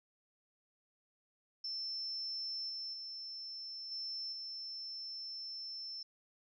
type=tone with level steps; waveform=sine; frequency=5330 Hz; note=E8; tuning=18 cents sharp; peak=-38 / -40 / -43 / -39 / -42 dBFS; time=1.64-6.03 s; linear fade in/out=5 ms; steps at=2.69 / 2.93 / 3.91 / 4.32 s; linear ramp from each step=10 ms; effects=none